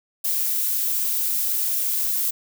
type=noise; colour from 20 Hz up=violet; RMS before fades=-23 dBFS; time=0.24-2.31 s; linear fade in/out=10 ms; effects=none